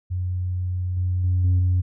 sine tone with level steps, 90.7 Hz, F#2, 34 cents flat, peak -22 / -19 / -16 / -13 / -15 dBFS, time 0.1-1.82 s, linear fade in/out 20 ms, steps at 0.97 / 1.24 / 1.44 / 1.59 s, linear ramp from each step 2 ms, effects tanh soft clip ceiling -14 dBFS

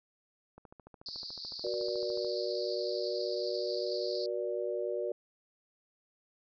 click train, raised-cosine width 1 ms, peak -37 dBFS, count 24, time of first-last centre 0.58-2.247 s, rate 13.8 Hz
pink band-pass noise, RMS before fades -43 dBFS, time 1.06-4.26 s, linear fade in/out 2 ms, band 4300 to 4900 Hz, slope 96 dB/octave
sine chord, Gb augmented, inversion none, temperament equal with one note detuned, 370 / 476.8 / 587.3 Hz, Gb4 / Bb4 / D5, 0 / +39 / 0 cents, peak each -36 dBFS, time 1.64-5.12 s, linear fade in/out 2 ms
effects none

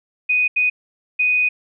sine tone bursts at uneven times, 2489 Hz, D#7, in tune, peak -14 dBFS, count 3, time 0.29-0.48 / 0.56-0.7 / 1.19-1.49 s, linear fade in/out 10 ms, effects none

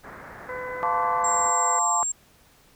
white low-pass noise, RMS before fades -42 dBFS, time 0.03-1.51 s, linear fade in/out 20 ms, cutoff 1900 Hz, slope 48 dB/octave
harmonic tone, 504 Hz, B4, 35 cents sharp, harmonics 1 / 2 / 3 / 4, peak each -33 / -36 / -39 / -39 dBFS, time 0.49-1.79 s, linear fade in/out 2 ms
sine chord, D minor seventh, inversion first, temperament equal with one note detuned, 698.5 / 880 / 1046.5 / 1159.2 Hz, F5 / A5 / C6 / D6, 0 / 0 / 0 / -23 cents, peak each -29 / -26 / -28 / -26 dBFS, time 0.83-2.03 s, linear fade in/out 0 ms
sine tone, 7459 Hz, A#8, in tune, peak -24 dBFS, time 1.24-2.12 s, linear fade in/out 5 ms
effects pink hiss -57 dBFS RMS until 2.75 s

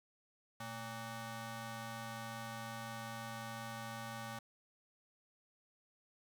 15% pulse ring-modulated tone, 343.2 Hz, F4, 30 cents flat, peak -34 dBFS, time 0.6-4.39 s, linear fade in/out 5 ms, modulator 462 Hz, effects none

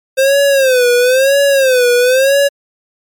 square tone with vibrato, 523 Hz, C5, 1 cent flat, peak -8 dBFS, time 0.17-2.49 s, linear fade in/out 20 ms, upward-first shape sine, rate 1 Hz, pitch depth 130 cents each way, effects MP3 96 kbps

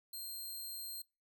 10% pulse tone, 4186 Hz, C8, in tune, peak -36 dBFS, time 0.13-1.02 s, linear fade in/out 5 ms, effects noise-tail reverb RT60 0.3 s tail -26 dB re dry

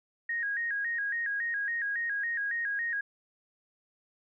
sine tone with vibrato, 1750 Hz, A6, 10 cents flat, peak -29 dBFS, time 0.29-3.01 s, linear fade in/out 5 ms, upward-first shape square, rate 3.6 Hz, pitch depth 110 cents each way, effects none

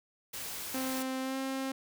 white noise, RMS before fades -40 dBFS, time 0.33-1.03 s, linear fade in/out 10 ms
sawtooth tone with pitch glide, 261.6 to 266.6 Hz, C4 to C4, 0 to +33 cents, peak -29 dBFS, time 0.74-1.72 s, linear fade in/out 5 ms, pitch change +33 cents, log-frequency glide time 1.21-1.37 s
effects none

